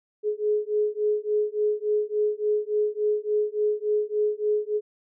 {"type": "beating tone pair", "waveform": "sine", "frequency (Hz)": [420, 423.5], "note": ["G#4", "G#4"], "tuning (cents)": [19, 34], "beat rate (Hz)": 3.5, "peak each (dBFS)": -25, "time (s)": [0.23, 4.81], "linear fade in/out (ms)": 50, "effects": []}